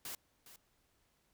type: noise with echo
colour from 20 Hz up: white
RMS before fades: -44 dBFS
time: 0.05-0.15 s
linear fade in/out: 2 ms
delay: 410 ms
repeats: 1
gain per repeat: -13 dB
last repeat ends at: 0.56 s
effects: pink hiss -75 dBFS RMS until 1.33 s